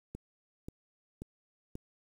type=click train; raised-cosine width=3 ms; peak=-28 dBFS; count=4; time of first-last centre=0.15-1.754 s; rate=1.87 Hz; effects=9-bit